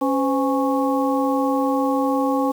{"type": "harmonic tone with a mistuned harmonic", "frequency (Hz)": 275.3, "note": "C#4", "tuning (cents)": -12, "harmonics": [1, 2, 3, 4], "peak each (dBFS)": [-20, -23, -25, -26], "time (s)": [0.01, 2.52], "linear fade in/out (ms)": 10, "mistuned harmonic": 2, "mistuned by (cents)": -120, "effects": ["7-bit"]}